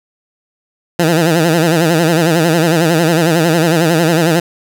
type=tone with vibrato; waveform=15% pulse; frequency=164.7 Hz; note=E3; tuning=1 cent flat; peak=-3 dBFS; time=0.99-4.4 s; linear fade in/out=5 ms; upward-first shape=sine; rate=11 Hz; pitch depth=110 cents each way; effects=none